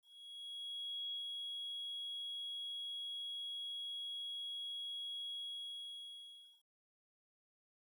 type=tone with ADSR envelope; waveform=triangle; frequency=3322 Hz; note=G#7; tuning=in tune; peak=-36 dBFS; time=0.02-6.63 s; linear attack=1100 ms; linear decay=110 ms; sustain=-3 dB; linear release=1300 ms; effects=tanh soft clip ceiling -38 dBFS + 13-bit